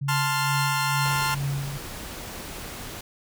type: tone with tremolo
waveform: sine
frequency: 139.7 Hz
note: C#3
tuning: 14 cents sharp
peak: -24 dBFS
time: 0.01-1.78 s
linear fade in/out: 10 ms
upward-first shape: sine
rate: 2.2 Hz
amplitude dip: 55%
type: chord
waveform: sawtooth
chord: F major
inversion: first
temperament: equal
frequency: 880 / 1046.5 / 1396.9 Hz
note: A5 / C6 / F6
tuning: 0 / 0 / 0 cents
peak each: -24 dBFS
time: 0.08-1.35 s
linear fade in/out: 10 ms
type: noise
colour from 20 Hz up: pink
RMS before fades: -37 dBFS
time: 1.05-3.01 s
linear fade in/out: 5 ms
effects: none